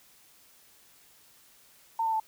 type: tone with pitch steps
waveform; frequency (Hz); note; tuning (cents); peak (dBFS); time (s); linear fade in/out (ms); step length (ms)
sine; 906 / 893 / 879; A#5 / A5 / A5; -50 / +25 / -2; -25; 1.99-2.2; 5; 70
effects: white hiss -59 dBFS RMS until 2.27 s